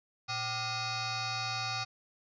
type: tone with frequency modulation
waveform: sine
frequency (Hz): 1843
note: A#6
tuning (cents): -20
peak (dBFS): -32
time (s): 0.28-1.85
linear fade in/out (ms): 20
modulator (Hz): 653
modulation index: 5.3
effects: none